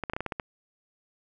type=clicks; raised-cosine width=0.5 ms; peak=-16 dBFS; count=8; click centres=0.037 / 0.098 / 0.135 / 0.165 / 0.206 / 0.263 / 0.322 / 0.398 s; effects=none